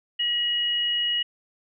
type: tone pair together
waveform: sine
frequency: 1911.6 / 2900 Hz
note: A#6 / F#7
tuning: +43 / -35 cents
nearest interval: perfect fifth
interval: 722 cents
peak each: -33 / -22 dBFS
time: 0.19-1.23 s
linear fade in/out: 10 ms
effects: none